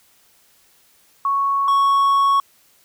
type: tone pair in turn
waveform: sine / triangle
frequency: 1108.7 / 1108.7 Hz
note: C#6 / C#6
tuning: 0 / 0 cents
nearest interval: unison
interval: 0 cents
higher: neither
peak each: -16 / -11 dBFS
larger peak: second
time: 1.25-1.68 / 1.68-2.4 s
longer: second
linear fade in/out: 2 ms
effects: white hiss -56 dBFS RMS until 2.84 s